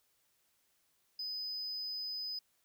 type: tone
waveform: sine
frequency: 5010 Hz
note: D#8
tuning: 11 cents sharp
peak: -35 dBFS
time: 1.19-2.39 s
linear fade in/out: 5 ms
effects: tanh soft clip ceiling -36 dBFS + white hiss -75 dBFS RMS until 2.64 s